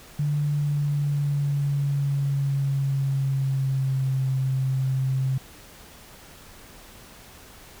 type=tone with pitch glide; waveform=sine; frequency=146.8 to 132.3 Hz; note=D3 to C3; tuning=0 to +20 cents; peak=-21 dBFS; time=0.19-5.38 s; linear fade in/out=5 ms; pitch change=-180 cents; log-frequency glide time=0.43-4.24 s; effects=pink hiss -47 dBFS RMS until 7.8 s